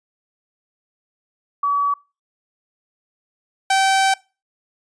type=tone pair in turn; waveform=sine / sawtooth; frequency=1140 / 772.8 Hz; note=C#6 / G5; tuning=+48 / -25 cents; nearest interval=perfect fifth; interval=673 cents; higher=first; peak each=-16 / -10 dBFS; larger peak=second; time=1.63-1.94 / 3.7-4.14 s; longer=second; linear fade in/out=5 ms; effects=noise-tail reverb RT60 0.3 s tail -23 dB re dry + resampled to 22050 Hz